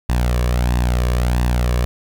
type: tone with flanger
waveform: sawtooth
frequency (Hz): 60.8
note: B1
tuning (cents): -26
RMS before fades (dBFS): -17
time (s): 0.09-1.85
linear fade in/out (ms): 0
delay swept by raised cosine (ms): 1.1 to 1.78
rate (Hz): 1.5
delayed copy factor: +0.55
effects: none